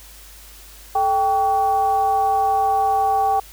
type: tone with frequency modulation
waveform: sine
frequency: 784 Hz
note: G5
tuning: in tune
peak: -15 dBFS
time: 0.95-3.4 s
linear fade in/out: 5 ms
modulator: 349 Hz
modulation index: 0.5
effects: added 50 Hz sine -44 dBFS peak until 3.52 s + white hiss -44 dBFS RMS until 3.52 s